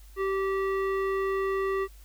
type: tone with low-pass filter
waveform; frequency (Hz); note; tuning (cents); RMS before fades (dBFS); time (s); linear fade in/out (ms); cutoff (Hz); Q
square; 387.7; G4; -19; -28; 0.16-1.88; 50; 1800; 1.6
effects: added 50 Hz sine -47 dBFS peak until 2.04 s + white hiss -59 dBFS RMS until 2.04 s